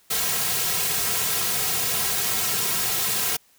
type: noise with comb filter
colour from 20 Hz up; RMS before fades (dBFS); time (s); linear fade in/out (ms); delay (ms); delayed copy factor
white; -24; 0.1-3.37; 10; 3.4; -1
effects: white hiss -59 dBFS RMS until 3.58 s